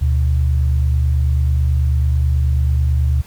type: tone pair together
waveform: sine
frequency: 74.29 / 123.47 Hz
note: D2 / B2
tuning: +20 / 0 cents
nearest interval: major sixth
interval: 880 cents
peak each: -13 / -20 dBFS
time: 0.01-3.22 s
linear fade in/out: 10 ms
effects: pink hiss -45 dBFS RMS until 3.26 s